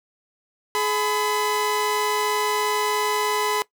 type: tone pair together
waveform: sawtooth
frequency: 422.6 / 1005 Hz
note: G#4 / B5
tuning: +30 / +30 cents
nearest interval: octave + minor third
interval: 1500 cents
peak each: -20 dBFS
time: 0.75-3.62 s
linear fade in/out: 0 ms
effects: noise-tail reverb RT60 0.1 s tail -19 dB re dry